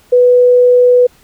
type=tone; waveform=sine; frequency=493.9 Hz; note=B4; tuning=in tune; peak=-4 dBFS; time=0.12-1.07 s; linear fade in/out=10 ms; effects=pink hiss -48 dBFS RMS until 1.23 s